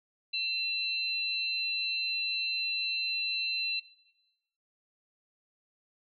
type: tone pair together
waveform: sine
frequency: 2704 / 4051 Hz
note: E7 / B7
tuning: +43 / +43 cents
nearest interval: perfect fifth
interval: 700 cents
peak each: -33 / -31 dBFS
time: 0.33-3.8 s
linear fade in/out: 10 ms
effects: noise-tail reverb RT60 1.0 s tail -18 dB re dry + MP3 32 kbps